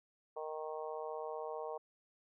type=harmonic tone; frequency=155.56 Hz; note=D#3; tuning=in tune; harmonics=3 / 4 / 5 / 6 / 7; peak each=-43 / -45 / -47 / -49 / -50 dBFS; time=0.36-1.78 s; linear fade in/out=10 ms; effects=none